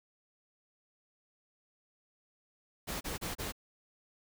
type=noise bursts; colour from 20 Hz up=pink; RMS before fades=-38 dBFS; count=4; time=2.87-3.523 s; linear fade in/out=20 ms; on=140 ms; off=31 ms; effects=none